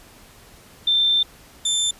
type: tone pair in turn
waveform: sine / 25% pulse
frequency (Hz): 3568 / 3554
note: A7 / A7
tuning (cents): +23 / +17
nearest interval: unison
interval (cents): 6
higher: first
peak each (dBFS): -15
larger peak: neither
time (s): 0.87-1.23 / 1.65-1.91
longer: first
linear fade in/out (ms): 5
effects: pink hiss -48 dBFS RMS until 1.99 s + resampled to 32000 Hz